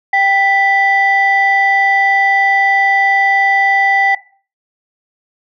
sine tone pair together, 785 / 1978.1 Hz, G5 / B6, +2 / +2 cents, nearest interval octave + major third, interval 1600 cents, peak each -11 / -11 dBFS, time 0.13-4.15 s, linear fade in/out 5 ms, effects noise-tail reverb RT60 0.4 s tail -17 dB re dry + tanh soft clip ceiling -3 dBFS

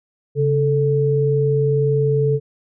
sine tone pair together, 138.59 / 439.1 Hz, C#3 / A4, 0 / -4 cents, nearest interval octave + minor sixth, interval 1996 cents, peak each -17 dBFS, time 0.35-2.4 s, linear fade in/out 50 ms, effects none

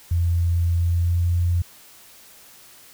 sine tone with pitch glide, 85.5 to 87.1 Hz, F2 to F2, -36 to -4 cents, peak -17 dBFS, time 0.11-1.62 s, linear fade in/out 5 ms, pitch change +32 cents, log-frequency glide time 0.75-1.48 s, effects white hiss -48 dBFS RMS until 2.93 s

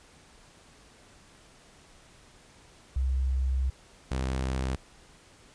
sine / sawtooth tone pair in turn, 65.41 / 65.16 Hz, C2 / C2, 0 / -7 cents, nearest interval unison, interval 7 cents, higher first, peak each -24 dBFS, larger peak neither, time 2.96-3.7 / 4.11-4.76 s, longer first, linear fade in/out 5 ms, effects pink hiss -56 dBFS RMS until 5.54 s + resampled to 22050 Hz

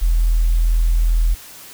sine tone, 41.2 Hz, E1, in tune, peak -11 dBFS, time 0.01-1.35 s, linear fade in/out 20 ms, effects tanh soft clip ceiling -7 dBFS + white hiss -39 dBFS RMS until 1.73 s

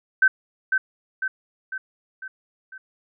sine tone with echo, 1540 Hz, G6, 31 cents flat, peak -12 dBFS, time 0.22-0.28 s, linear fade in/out 5 ms, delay 500 ms, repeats 5, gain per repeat -5 dB, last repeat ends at 2.78 s, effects none

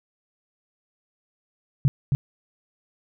sine tone with echo, 137.4 Hz, C#3, 15 cents flat, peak -14 dBFS, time 1.85-1.88 s, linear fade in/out 0 ms, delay 270 ms, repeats 1, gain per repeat -3 dB, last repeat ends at 2.15 s, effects none

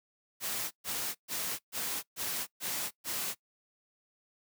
white noise bursts, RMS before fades -35 dBFS, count 7, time 0.4-3.35 s, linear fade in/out 50 ms, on 310 ms, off 130 ms, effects noise-tail reverb RT60 0.1 s tail -21 dB re dry + high-pass 100 Hz 12 dB/octave

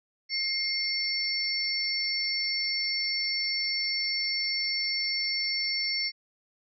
sine tone cluster, 2126 / 4485 / 5410 Hz, C7 / C#8 / E8, +27 / +19 / +44 cents, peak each -31 dBFS, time 0.29-6.12 s, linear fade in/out 50 ms, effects none

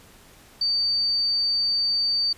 sine tone, 4600 Hz, D8, 37 cents flat, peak -20 dBFS, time 0.61-2.33 s, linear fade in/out 5 ms, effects pink hiss -51 dBFS RMS until 2.37 s + resampled to 32000 Hz

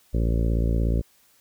harmonic tone, 56.8 Hz, A#1, 44 cents flat, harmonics 1 / 2 / 3 / 4 / 5 / 6 / 7 / 8 / 9 / 10, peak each -21 / -27 / -31 / -33 / -35 / -37 / -38 / -39 / -40 / -41 dBFS, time 0.13-1.02 s, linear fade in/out 20 ms, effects white hiss -60 dBFS RMS until 1.4 s

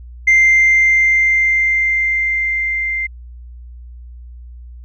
sine tone with level ramp, 2091 Hz, C7, 2 cents flat, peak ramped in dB -5 to -17 dBFS, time 0.27-3.07 s, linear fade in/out 10 ms, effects tanh soft clip ceiling -5 dBFS + added 60 Hz sine -32 dBFS peak until 4.84 s

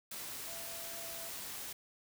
sine tone in noise, 669 Hz, E5, 25 cents sharp, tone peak -51 dBFS, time 0.47-1.29 s, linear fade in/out 5 ms, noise white, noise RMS -44 dBFS, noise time 0.11-1.73 s, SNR -10 dB, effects none

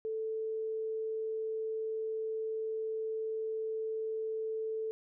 sine tone, 440.7 Hz, A4, 3 cents sharp, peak -33 dBFS, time 0.05-4.91 s, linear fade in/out 0 ms, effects none

